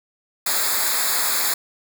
white noise with comb filter, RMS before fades -21 dBFS, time 0.46-1.54 s, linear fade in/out 5 ms, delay 0.34 ms, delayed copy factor -0.95, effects none

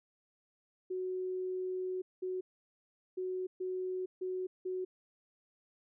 sine tone bursts at uneven times, 370 Hz, F#4, in tune, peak -34 dBFS, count 6, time 0.9-2.02 / 2.22-2.41 / 3.17-3.47 / 3.6-4.06 / 4.21-4.47 / 4.65-4.85 s, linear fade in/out 10 ms, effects none

